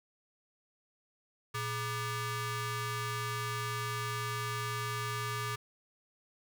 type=ring-modulated tone; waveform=sawtooth; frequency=538 Hz; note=C5; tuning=48 cents sharp; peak=-27 dBFS; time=1.54-5.56 s; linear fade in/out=10 ms; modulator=656 Hz; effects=none